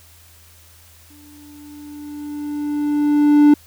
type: tone with exponential growth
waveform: triangle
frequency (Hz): 294.3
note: D4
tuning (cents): +4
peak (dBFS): -4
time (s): 1.1-3.54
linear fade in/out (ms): 5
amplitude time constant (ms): 530
effects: added 83 Hz sine -49 dBFS peak until 3.66 s + white hiss -49 dBFS RMS until 3.66 s